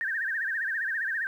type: tone with vibrato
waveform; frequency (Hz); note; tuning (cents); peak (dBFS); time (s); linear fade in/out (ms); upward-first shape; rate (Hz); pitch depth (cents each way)
sine; 1700; G#6; +40; -27; 0.01-1.27; 0; sine; 15; 170
effects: 10-bit